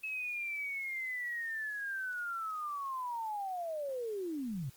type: linear sweep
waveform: sine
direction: down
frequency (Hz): 2593 to 118.5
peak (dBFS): -35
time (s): 0.03-4.7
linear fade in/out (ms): 10
effects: white hiss -61 dBFS RMS until 4.76 s + Opus 24 kbps